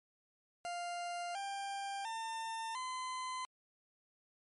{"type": "tone with pitch steps", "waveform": "40% pulse", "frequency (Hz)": [699, 793.7, 901.3, 1023.4], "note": ["F5", "G5", "A5", "C6"], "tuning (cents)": [1, 21, 41, -39], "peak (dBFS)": -38, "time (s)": [0.65, 3.45], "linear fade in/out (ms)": 0, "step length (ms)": 700, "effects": ["MP3 48 kbps"]}